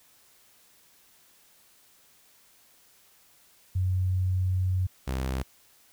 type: tone pair in turn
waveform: sine / sawtooth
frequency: 92.5 / 65.33 Hz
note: F#2 / C2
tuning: 0 / -2 cents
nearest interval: tritone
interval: 602 cents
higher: first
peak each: -23 / -24 dBFS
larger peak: first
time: 3.75-4.87 / 5.07-5.43 s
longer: first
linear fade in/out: 10 ms
effects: white hiss -60 dBFS RMS until 5.92 s